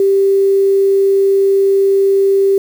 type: tone with quantisation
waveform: sine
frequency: 392 Hz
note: G4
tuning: in tune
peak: -8 dBFS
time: 0-2.58 s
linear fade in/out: 2 ms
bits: 6
effects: none